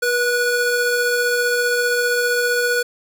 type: tone pair together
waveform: square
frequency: 484.4 / 1468.4 Hz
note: B4 / F#6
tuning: -34 / -14 cents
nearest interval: octave + perfect fifth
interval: 1920 cents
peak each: -20 dBFS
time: 0.02-2.83 s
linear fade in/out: 10 ms
effects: none